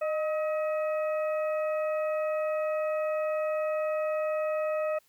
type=harmonic tone with a mistuned harmonic; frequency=636 Hz; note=D#5; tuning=38 cents sharp; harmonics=1 / 2 / 3 / 4; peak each=-27 / -37 / -45 / -43 dBFS; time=0.01-4.99 s; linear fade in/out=10 ms; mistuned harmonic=1; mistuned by=-56 cents; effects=white hiss -66 dBFS RMS until 5.08 s